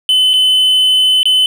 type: tone with dropouts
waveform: triangle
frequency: 3031 Hz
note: F#7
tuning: 41 cents sharp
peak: -6 dBFS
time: 0.09-1.46 s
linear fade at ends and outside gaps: 1 ms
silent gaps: 0.334-0.338 / 1.231-1.255 s
effects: none